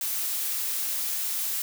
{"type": "noise", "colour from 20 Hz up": "blue", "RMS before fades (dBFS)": -29, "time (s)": [0.01, 1.62], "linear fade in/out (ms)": 2, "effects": []}